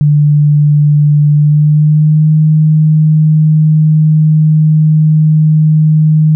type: tone with pitch glide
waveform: sine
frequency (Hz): 147.9 to 155.07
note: D3 to D#3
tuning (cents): +13 to -6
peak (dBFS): -4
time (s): 0.01-6.35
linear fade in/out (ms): 0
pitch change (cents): +81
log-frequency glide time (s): 1.32-2.31
effects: none